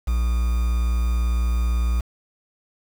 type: tone with quantisation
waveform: triangle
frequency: 59 Hz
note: A#1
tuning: 22 cents sharp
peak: -16 dBFS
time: 0.07-2.01 s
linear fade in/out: 10 ms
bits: 6
effects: none